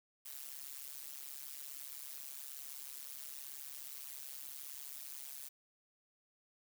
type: noise with amplitude modulation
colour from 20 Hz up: blue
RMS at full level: -44 dBFS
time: 0.25-5.49 s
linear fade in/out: 10 ms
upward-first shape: sine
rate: 139 Hz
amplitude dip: 100%
effects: none